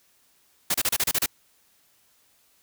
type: noise bursts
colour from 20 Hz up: white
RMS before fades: -23 dBFS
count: 8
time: 0.7-1.261 s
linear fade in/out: 5 ms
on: 43 ms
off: 31 ms
effects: white hiss -63 dBFS RMS until 2.62 s